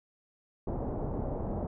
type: low-pass noise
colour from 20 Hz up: pink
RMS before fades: -34 dBFS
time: 0.67-1.67 s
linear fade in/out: 5 ms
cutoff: 780 Hz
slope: 24 dB/octave
effects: none